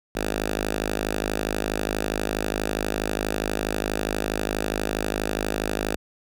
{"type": "tone with notch filter", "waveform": "5% pulse", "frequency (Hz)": 52.3, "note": "G#1", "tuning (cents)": 13, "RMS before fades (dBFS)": -27, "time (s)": [0.15, 5.96], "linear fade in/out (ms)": 5, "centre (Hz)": 120, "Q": 0.81, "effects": []}